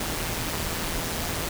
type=noise with amplitude modulation; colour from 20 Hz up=pink; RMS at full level=-27 dBFS; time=0-1.49 s; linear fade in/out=5 ms; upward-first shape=sine; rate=163 Hz; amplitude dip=50%; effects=none